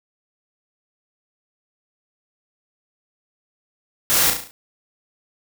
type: noise with echo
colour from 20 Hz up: white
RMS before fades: -18 dBFS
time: 4.1-4.3 s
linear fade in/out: 0 ms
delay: 35 ms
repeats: 6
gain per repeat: -5 dB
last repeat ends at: 4.51 s
effects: none